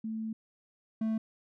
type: tone pair in turn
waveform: sine / triangle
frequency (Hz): 221 / 221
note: A3 / A3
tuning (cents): +8 / +8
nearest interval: unison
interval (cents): 0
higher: neither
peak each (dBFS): -33 / -26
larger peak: second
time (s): 0.04-0.33 / 1.01-1.18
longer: first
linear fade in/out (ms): 5
effects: none